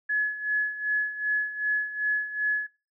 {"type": "tone with tremolo", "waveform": "sine", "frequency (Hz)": 1700, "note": "G#6", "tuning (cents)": 40, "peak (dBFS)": -21, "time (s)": [0.09, 2.67], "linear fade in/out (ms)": 10, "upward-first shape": "sine", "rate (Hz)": 2.6, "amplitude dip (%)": 75, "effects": ["noise-tail reverb RT60 0.3 s tail -21 dB re dry"]}